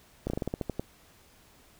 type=slowing click train; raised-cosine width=2 ms; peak=-17 dBFS; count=10; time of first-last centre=0.27-0.796 s; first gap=30 ms; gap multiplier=1.16; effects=pink hiss -59 dBFS RMS until 1.79 s